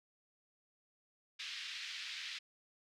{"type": "band-pass noise", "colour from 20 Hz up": "white", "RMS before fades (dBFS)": -45, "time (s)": [1.39, 2.39], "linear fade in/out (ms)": 10, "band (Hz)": [1800, 4400], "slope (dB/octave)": 24, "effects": []}